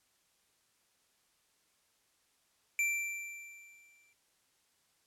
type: tone with exponential decay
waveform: square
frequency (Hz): 2349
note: D7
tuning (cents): 0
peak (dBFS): -28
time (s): 2.79-4.13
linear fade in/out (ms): 1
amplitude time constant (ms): 290
effects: white hiss -73 dBFS RMS until 5.06 s + low-pass 11000 Hz 12 dB/octave